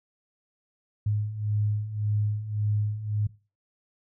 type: beating tone pair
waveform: sine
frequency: 103.83 / 105.63 Hz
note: G#2 / G#2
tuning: 0 / +30 cents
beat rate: 1.8 Hz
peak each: -31 / -26 dBFS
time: 1.06-3.27 s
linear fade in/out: 5 ms
effects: noise-tail reverb RT60 0.3 s tail -18 dB re dry